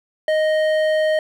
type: tone with hard clipping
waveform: sine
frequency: 622.3 Hz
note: D#5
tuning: in tune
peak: -17 dBFS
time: 0.28-1.19 s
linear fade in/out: 2 ms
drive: 10 dB
effects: none